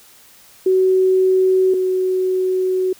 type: tone pair in turn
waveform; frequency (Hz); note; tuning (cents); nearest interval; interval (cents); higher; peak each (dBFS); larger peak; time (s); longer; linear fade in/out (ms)
sine; 375.1 / 372.1; F#4 / F#4; +24 / +10; unison; 14; first; -11 / -15; first; 0.66-1.74 / 1.74-2.93; second; 5
effects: white hiss -47 dBFS RMS until 2.99 s